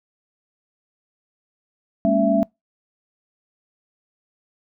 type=tone cluster; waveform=sine; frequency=203.5 / 230 / 278.2 / 665 Hz; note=G#3 / A#3 / C#4 / E5; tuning=-35 / -23 / +6 / +15 cents; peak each=-21 / -23 / -21 / -18 dBFS; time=2.05-2.43 s; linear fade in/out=0 ms; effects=noise-tail reverb RT60 0.2 s tail -26 dB re dry